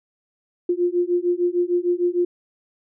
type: beating tone pair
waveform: sine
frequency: 349.2 / 355.8 Hz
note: F4 / F4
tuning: 0 / +32 cents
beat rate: 6.6 Hz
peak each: -21 dBFS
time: 0.69-2.25 s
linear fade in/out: 5 ms
effects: none